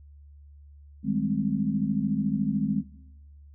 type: chord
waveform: sine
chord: Ab major seventh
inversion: second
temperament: equal with one note detuned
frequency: 155.56 / 196 / 209.7 / 261.6 Hz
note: Eb3 / G3 / Ab3 / C4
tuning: 0 / 0 / +17 / 0 cents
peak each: -32 / -30 / -26 / -30 dBFS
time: 1.03-2.84 s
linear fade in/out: 50 ms
effects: noise-tail reverb RT60 1.0 s tail -20 dB re dry + added 72 Hz sine -47 dBFS peak until 3.54 s